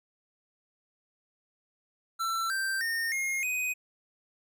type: tone with pitch steps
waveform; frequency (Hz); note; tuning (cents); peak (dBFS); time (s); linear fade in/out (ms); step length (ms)
square; 1341 / 1567.3 / 1831.9 / 2141 / 2502; E6 / G6 / A#6 / C7 / D#7; +29 / -1 / -31 / +39 / +9; -29; 2.19-3.74; 20; 310
effects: none